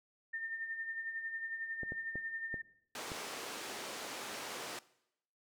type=tone with tremolo; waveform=sine; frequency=1811 Hz; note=A6; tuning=49 cents sharp; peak=-36 dBFS; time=0.33-2.62 s; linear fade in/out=10 ms; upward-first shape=sine; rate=11 Hz; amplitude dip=55%
type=clicks; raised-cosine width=2 ms; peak=-30 dBFS; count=5; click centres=1.833 / 1.921 / 2.156 / 2.542 / 3.118 s
type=band-pass noise; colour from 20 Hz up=pink; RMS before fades=-44 dBFS; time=2.95-4.79 s; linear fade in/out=2 ms; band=370 to 9000 Hz; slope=12 dB/octave
effects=noise-tail reverb RT60 0.8 s tail -20 dB re dry